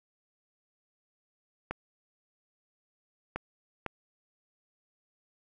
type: clicks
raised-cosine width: 0.5 ms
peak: -18 dBFS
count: 3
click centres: 1.71 / 3.36 / 3.863 s
effects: none